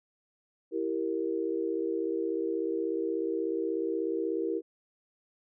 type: chord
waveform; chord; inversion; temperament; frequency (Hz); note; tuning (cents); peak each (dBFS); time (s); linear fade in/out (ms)
sine; E diminished; none; equal with one note detuned; 329.6 / 389.7 / 466.2; E4 / G4 / Bb4; 0 / -10 / 0; -32 / -33 / -33; 0.71-4.62; 50
effects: none